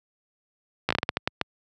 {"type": "slowing click train", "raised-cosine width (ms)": 0.3, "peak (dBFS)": -6, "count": 10, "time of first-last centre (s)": [0.89, 1.413], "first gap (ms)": 15, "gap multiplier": 1.32, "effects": ["high-pass 80 Hz 12 dB/octave"]}